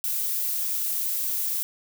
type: noise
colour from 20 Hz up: violet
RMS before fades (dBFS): -27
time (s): 0.04-1.63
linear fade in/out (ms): 0
effects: none